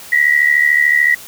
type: tone pair together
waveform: sine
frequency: 1901.9 / 1975.5 Hz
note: A#6 / B6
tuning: +34 / 0 cents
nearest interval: minor second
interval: 66 cents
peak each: -12 dBFS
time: 0.12-1.15 s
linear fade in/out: 5 ms
effects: white hiss -35 dBFS RMS until 1.27 s